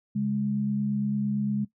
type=tone pair together; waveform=sine; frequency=138 / 206.8 Hz; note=C#3 / G#3; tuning=-7 / -7 cents; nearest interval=perfect fifth; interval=700 cents; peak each=-31 / -25 dBFS; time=0.15-1.65 s; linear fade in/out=10 ms; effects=noise-tail reverb RT60 0.1 s tail -17 dB re dry